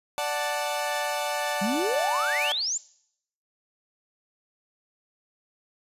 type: chord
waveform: sawtooth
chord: D major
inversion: none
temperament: equal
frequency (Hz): 587.3 / 740 / 880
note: D5 / F#5 / A5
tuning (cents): 0 / 0 / 0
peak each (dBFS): -26 / -28 / -27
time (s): 0.18-2.52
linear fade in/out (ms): 0
type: exponential sweep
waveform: sine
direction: up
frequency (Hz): 185 to 7520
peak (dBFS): -25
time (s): 1.61-2.78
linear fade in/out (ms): 10
type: noise with exponential decay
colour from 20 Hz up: violet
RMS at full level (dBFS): -32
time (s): 2.42-2.5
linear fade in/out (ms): 1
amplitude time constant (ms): 17
effects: noise-tail reverb RT60 0.7 s tail -21 dB re dry + resampled to 32000 Hz